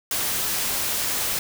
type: noise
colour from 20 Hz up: white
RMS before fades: -25 dBFS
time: 0.11-1.39 s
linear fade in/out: 2 ms
effects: none